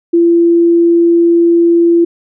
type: tone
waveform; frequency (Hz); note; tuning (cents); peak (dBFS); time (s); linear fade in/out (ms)
sine; 339.7; F4; -48; -5; 0.13-2.05; 10
effects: none